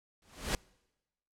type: noise with exponential growth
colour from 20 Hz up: pink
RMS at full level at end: -29 dBFS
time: 0.22-0.55 s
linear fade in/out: 1 ms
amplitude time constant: 70 ms
effects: noise-tail reverb RT60 1.0 s tail -26 dB re dry + low-pass 10000 Hz 12 dB/octave